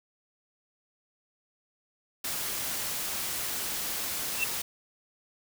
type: noise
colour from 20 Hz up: white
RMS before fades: -33 dBFS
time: 2.24-4.62 s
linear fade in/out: 5 ms
type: tone with exponential growth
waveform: sine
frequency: 2692 Hz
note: E7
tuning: 36 cents sharp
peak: -21 dBFS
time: 4.33-4.44 s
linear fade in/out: 5 ms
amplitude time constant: 22 ms
effects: none